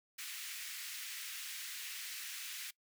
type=high-pass noise; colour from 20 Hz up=pink; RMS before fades=-45 dBFS; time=0.18-2.71 s; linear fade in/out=10 ms; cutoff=1800 Hz; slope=24 dB/octave; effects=noise-tail reverb RT60 0.1 s tail -21 dB re dry